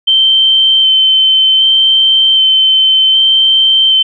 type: tone with vibrato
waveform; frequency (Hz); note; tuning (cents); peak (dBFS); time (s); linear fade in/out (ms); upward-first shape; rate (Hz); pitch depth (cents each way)
sine; 3100; G7; -20; -5; 0.07-4.03; 10; square; 0.65; 10
effects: none